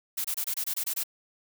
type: noise bursts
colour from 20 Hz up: blue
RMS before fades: -30 dBFS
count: 9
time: 0.17-1.037 s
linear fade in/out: 10 ms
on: 75 ms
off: 24 ms
effects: none